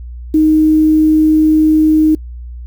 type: tone with quantisation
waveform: sine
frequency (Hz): 311.1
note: D#4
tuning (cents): 0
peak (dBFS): -6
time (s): 0.34-2.15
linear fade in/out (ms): 5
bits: 6
effects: noise-tail reverb RT60 0.1 s tail -26 dB re dry + added 60 Hz sine -25 dBFS peak until 2.66 s